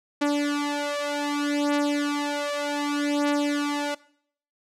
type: beating tone pair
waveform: sawtooth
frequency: 290 / 290.65 Hz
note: D4 / D4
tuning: -22 / -18 cents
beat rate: 0.65 Hz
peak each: -22 dBFS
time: 0.21-3.95 s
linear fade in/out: 10 ms
effects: noise-tail reverb RT60 0.6 s tail -20 dB re dry + low-pass 8000 Hz 12 dB/octave